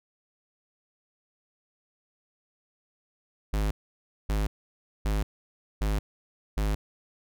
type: tone bursts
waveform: square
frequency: 51.91 Hz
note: G#1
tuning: in tune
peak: -25 dBFS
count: 5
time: 3.53-6.75 s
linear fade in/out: 5 ms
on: 180 ms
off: 580 ms
effects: none